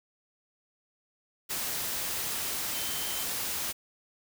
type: tone in noise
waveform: sine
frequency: 3100 Hz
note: G7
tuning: 20 cents flat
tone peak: -41 dBFS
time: 2.73-3.25 s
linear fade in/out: 20 ms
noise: white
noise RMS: -33 dBFS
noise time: 1.49-3.73 s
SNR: -11 dB
effects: none